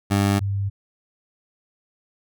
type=tone pair in turn; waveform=20% pulse / sine; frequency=100 / 99.25 Hz; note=G2 / G2; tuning=+35 / +22 cents; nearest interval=unison; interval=13 cents; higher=first; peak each=-12 / -21 dBFS; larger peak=first; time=0.1-0.4 / 0.4-0.7 s; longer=neither; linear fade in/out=20 ms; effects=none